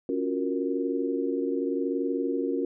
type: chord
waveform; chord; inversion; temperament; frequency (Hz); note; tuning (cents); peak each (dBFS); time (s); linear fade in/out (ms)
sine; Gb major seventh; second; equal; 277.2 / 349.2 / 370 / 466.2; Db4 / F4 / Gb4 / Bb4; 0 / 0 / 0 / 0; -29 / -32 / -32 / -31; 0.09-2.65; 2
effects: none